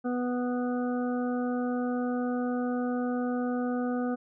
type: harmonic tone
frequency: 246.9 Hz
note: B3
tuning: in tune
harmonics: 1 / 2 / 3 / 5 / 6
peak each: -28 / -34 / -38 / -42 / -44 dBFS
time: 0.04-4.16 s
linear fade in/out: 20 ms
effects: none